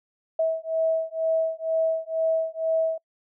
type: beating tone pair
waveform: sine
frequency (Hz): 646 / 648.1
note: E5 / E5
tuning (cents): -35 / -30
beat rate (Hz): 2.1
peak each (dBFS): -25 / -25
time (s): 0.39-2.98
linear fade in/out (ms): 5
effects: noise-tail reverb RT60 0.1 s tail -26 dB re dry